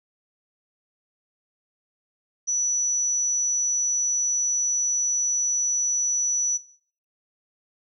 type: tone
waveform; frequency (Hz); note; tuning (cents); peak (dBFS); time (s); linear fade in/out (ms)
sine; 5920; F#8; 0; -21; 2.47-6.58; 20
effects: noise-tail reverb RT60 0.5 s tail -18 dB re dry